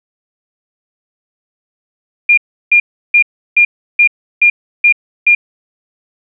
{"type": "tone bursts", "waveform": "sine", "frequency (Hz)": 2410, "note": "D7", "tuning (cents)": 44, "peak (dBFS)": -4, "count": 8, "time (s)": [2.29, 5.35], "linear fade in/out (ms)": 5, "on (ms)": 85, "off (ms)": 340, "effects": []}